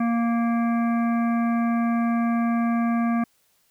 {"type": "harmonic tone", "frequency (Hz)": 233.1, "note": "A#3", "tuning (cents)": 0, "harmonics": [1, 3, 5, 7, 9, 10], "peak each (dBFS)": [-20, -30, -32, -38, -43, -43], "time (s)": [0, 3.24], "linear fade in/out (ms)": 5, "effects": ["white hiss -65 dBFS RMS until 3.7 s"]}